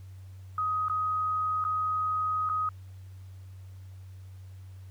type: tone with dropouts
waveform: sine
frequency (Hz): 1256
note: D#6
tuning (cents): +16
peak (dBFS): -26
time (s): 0.58-2.69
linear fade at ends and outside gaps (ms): 2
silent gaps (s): 0.884-0.897 / 1.641-1.649 / 2.491-2.497
effects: added 94 Hz sine -43 dBFS peak until 4.9 s + pink hiss -64 dBFS RMS until 4.9 s